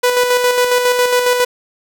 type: tone with tremolo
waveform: sawtooth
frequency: 493.9 Hz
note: B4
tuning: in tune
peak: -6 dBFS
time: 0.03-1.45 s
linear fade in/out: 10 ms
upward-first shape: square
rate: 7.3 Hz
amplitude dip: 40%
effects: none